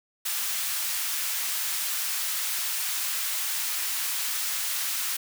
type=high-pass noise; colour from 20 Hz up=white; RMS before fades=-29 dBFS; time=0.25-5.17 s; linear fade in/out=10 ms; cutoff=1200 Hz; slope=12 dB/octave; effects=none